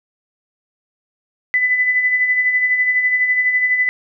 sine tone with tremolo, 2000 Hz, B6, 21 cents sharp, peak -11 dBFS, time 1.54-3.89 s, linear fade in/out 0 ms, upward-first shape sine, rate 12 Hz, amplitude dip 50%, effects none

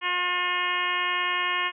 harmonic tone, 357.9 Hz, F4, 42 cents sharp, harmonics 1 / 2 / 3 / 4 / 5 / 6 / 7 / 8 / 9, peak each -40 / -40 / -28 / -37 / -30 / -31 / -34 / -31 / -39 dBFS, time 0.01-1.72 s, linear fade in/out 50 ms, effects none

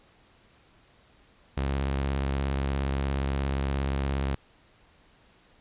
sawtooth tone with vibrato, 68.3 Hz, C#2, 25 cents flat, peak -22 dBFS, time 1.57-4.35 s, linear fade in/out 5 ms, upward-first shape triangle, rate 17 Hz, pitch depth 87 cents each way, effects pink hiss -60 dBFS RMS until 5.6 s + resampled to 8000 Hz

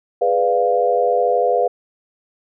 sine chord, G# diminished seventh, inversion none, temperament equal, 415.3 / 493.9 / 587.3 / 698.5 Hz, G#4 / B4 / D5 / F5, 0 / 0 / 0 / 0 cents, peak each -22 / -17 / -23 / -18 dBFS, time 0.21-1.68 s, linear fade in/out 10 ms, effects none

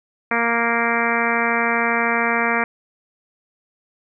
harmonic tone, 233.1 Hz, A#3, in tune, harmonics 1 / 2 / 3 / 4 / 5 / 6 / 7 / 8 / 9 / 10, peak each -26 / -26 / -26 / -26 / -26 / -26 / -26 / -26 / -26 / -26 dBFS, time 0.31-2.64 s, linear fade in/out 2 ms, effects none

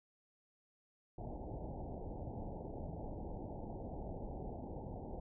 pink low-pass noise, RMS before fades -45 dBFS, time 1.18-5.2 s, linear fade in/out 5 ms, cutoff 880 Hz, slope 96 dB/octave, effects none

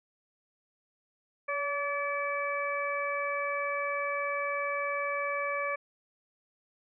harmonic tone with a mistuned harmonic, 575 Hz, D5, 37 cents flat, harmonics 1 / 2 / 3 / 4, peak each -34 / -34 / -38 / -35 dBFS, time 1.48-5.76 s, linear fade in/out 10 ms, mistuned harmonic 1, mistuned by -24 cents, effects none

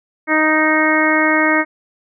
harmonic tone, 311.1 Hz, D#4, in tune, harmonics 1 / 2 / 3 / 4 / 5 / 6 / 7, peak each -17 / -20 / -22 / -21 / -21 / -18 / -19 dBFS, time 0.27-1.65 s, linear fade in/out 50 ms, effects none

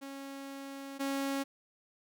sawtooth tone pair in turn, 274.7 / 274.7 Hz, C#4 / C#4, -16 / -16 cents, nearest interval unison, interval 0 cents, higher neither, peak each -38 / -28 dBFS, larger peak second, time 0.01-0.99 / 0.99-1.44 s, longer first, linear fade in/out 20 ms, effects none

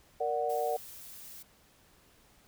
sine chord, Bb augmented, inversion none, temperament equal, 466.2 / 587.3 / 740 Hz, Bb4 / D5 / F#5, 0 / 0 / 0 cents, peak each -33 / -34 / -32 dBFS, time 0.2-0.77 s, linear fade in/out 10 ms
blue noise, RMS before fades -48 dBFS, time 0.49-1.43 s, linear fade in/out 10 ms
effects pink hiss -63 dBFS RMS until 2.47 s

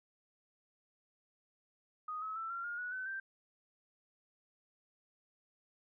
sine tone with pitch steps, 1245 / 1286.7 / 1329.7 / 1374.3 / 1420.3 / 1467.8 / 1516.9 / 1567.7 Hz, D#6 / E6 / E6 / F6 / F6 / F#6 / F#6 / G6, +1 / -42 / +15 / -28 / +29 / -14 / +43 / 0 cents, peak -38 dBFS, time 2.08-3.2 s, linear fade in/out 5 ms, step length 140 ms, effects none

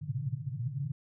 white band-pass noise, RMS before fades -35 dBFS, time 0.01-0.92 s, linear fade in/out 10 ms, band 110 to 150 Hz, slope 96 dB/octave, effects none

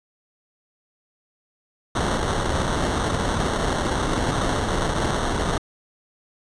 pink noise with sample-and-hold, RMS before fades -23 dBFS, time 1.95-5.58 s, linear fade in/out 5 ms, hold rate 2450 Hz, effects resampled to 22050 Hz

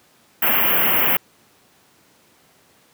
white band-stop noise, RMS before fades -17 dBFS, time 0.42-1.17 s, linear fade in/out 5 ms, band 3100 to 12000 Hz, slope 96 dB/octave, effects pink hiss -55 dBFS RMS until 2.93 s + high-pass 150 Hz 12 dB/octave

